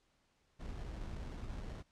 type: noise with sample-and-hold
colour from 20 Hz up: brown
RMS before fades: -44 dBFS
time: 0.59-1.83 s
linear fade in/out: 20 ms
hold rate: 2450 Hz
effects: pink hiss -75 dBFS RMS until 1.91 s + low-pass 7000 Hz 12 dB/octave